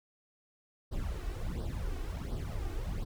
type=noise with flanger; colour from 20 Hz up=brown; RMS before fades=-36 dBFS; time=0.91-3.05 s; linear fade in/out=20 ms; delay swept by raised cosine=0.21 to 2.71 ms; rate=1.4 Hz; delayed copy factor=+0.75; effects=none